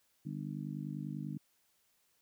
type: harmonic tone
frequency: 50.1 Hz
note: G1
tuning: 38 cents sharp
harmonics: 3 / 4 / 5 / 6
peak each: -41 / -43 / -45 / -47 dBFS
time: 0.25-1.38 s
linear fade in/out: 10 ms
effects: white hiss -74 dBFS RMS until 2.21 s